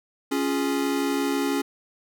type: chord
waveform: square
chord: Db major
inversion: none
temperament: equal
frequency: 277.2 / 349.2 / 415.3 Hz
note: Db4 / F4 / Ab4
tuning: 0 / 0 / 0 cents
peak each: -25 / -31 / -30 dBFS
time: 0.31-1.62 s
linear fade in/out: 10 ms
effects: none